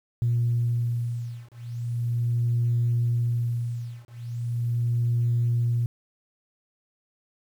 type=beating tone pair; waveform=sine; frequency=118.6 / 118.99 Hz; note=A#2 / A#2; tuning=+30 / +36 cents; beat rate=0.39 Hz; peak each=-25 / -25 dBFS; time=0.22-5.86 s; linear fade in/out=0 ms; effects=tanh soft clip ceiling -16 dBFS + 9-bit